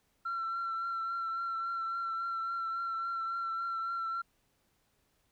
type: tone with vibrato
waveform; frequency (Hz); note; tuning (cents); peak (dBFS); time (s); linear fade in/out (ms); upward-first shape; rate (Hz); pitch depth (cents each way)
sine; 1355; E6; +47; -31; 0.25-4.22; 10; triangle; 3.6; 25
effects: tanh soft clip ceiling -30 dBFS + pink hiss -74 dBFS RMS until 5.31 s